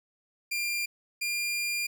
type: tone pair in turn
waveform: sawtooth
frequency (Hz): 2392 / 2400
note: D7 / D7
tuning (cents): +31 / +37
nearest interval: unison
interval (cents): 6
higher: second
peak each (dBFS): -25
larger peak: neither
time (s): 0.51-0.86 / 1.21-1.87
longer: second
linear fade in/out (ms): 10
effects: none